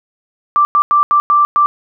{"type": "tone bursts at uneven times", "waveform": "sine", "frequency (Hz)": 1174.7, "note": "D6", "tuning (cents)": 0, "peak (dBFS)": -7, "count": 6, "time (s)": [[0.56, 0.65], [0.75, 0.82], [0.91, 1.03], [1.11, 1.2], [1.3, 1.45], [1.56, 1.66]], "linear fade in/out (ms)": 0, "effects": []}